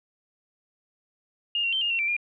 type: tone with pitch steps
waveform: sine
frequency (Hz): 2832 / 2750 / 3116 / 2832 / 2725 / 2342 / 2412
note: F7 / F7 / G7 / F7 / F7 / D7 / D7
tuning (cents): +23 / -27 / -11 / +23 / -43 / -5 / +46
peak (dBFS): -23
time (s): 1.55-2.166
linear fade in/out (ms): 2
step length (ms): 88
effects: none